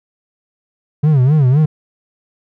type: tone with vibrato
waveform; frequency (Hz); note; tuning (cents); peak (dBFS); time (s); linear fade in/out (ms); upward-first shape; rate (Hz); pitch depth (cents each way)
triangle; 139.8; C#3; +15; -6; 1.03-1.66; 10; sine; 3.9; 200
effects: none